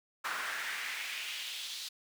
brown noise with high-pass filter sweep, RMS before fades -39 dBFS, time 0.24-1.89 s, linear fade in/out 10 ms, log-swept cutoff 1300 to 4100 Hz, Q 2.5, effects none

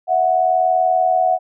sine tone pair together, 653 / 733.4 Hz, E5 / F#5, -17 / -15 cents, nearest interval major second, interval 202 cents, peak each -18 / -14 dBFS, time 0.07-1.39 s, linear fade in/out 50 ms, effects none

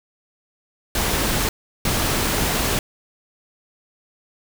pink noise bursts at uneven times, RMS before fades -21 dBFS, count 2, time 0.95-1.49 / 1.85-2.79 s, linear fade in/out 2 ms, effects none

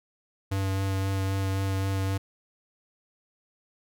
square tone with vibrato, 96.7 Hz, G2, 23 cents flat, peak -26 dBFS, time 0.51-2.18 s, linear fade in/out 10 ms, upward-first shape sine, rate 3.8 Hz, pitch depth 13 cents each way, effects none

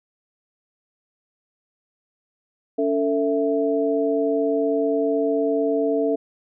sine tone cluster, 283.4 / 447.6 / 661 Hz, C#4 / A4 / E5, +38 / +30 / +5 cents, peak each -23 / -21 / -25 dBFS, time 2.78-6.16 s, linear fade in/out 10 ms, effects none

